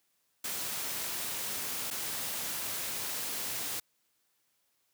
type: noise with dropouts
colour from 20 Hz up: white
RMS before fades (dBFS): -36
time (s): 0.44-3.8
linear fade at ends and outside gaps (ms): 5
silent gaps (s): 1.904-1.91
effects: white hiss -75 dBFS RMS until 4.93 s + high-pass 80 Hz 12 dB/octave